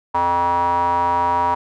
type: tone with band-pass filter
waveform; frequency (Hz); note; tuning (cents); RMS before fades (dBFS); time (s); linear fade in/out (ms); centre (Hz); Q
square; 87.31; F2; 0; -18; 0.14-1.55; 10; 940; 8.2
effects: none